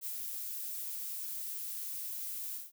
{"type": "noise with ADSR envelope", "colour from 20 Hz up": "violet", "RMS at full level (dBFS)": -38, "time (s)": [0.01, 2.72], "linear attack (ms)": 43, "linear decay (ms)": 53, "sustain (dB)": -2, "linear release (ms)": 180, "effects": []}